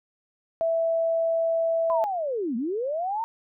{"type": "tone", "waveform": "sine", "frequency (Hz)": 659.3, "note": "E5", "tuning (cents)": 0, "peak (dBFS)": -21, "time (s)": [0.61, 2.04], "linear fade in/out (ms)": 0}
{"type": "linear two-way sweep", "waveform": "sine", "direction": "down then up", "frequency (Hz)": [1028, 215.4, 930], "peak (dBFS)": -25, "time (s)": [1.9, 3.24], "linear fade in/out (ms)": 0, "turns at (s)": 2.56}
{"effects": []}